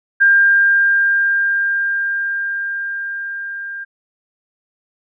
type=tone with level ramp; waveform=sine; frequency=1599 Hz; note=G6; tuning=34 cents sharp; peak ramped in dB=-7 to -25 dBFS; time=0.2-3.85 s; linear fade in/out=20 ms; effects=none